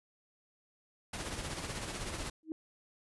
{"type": "noise with tremolo", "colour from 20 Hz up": "pink", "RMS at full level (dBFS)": -38, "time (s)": [1.13, 2.3], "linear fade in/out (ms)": 5, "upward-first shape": "sine", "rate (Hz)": 16, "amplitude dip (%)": 45}
{"type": "tone with exponential growth", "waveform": "sine", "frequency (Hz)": 316.9, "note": "D#4", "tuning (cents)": 32, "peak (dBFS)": -31, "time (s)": [2.43, 2.52], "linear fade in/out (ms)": 1, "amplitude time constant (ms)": 19}
{"effects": ["resampled to 24000 Hz"]}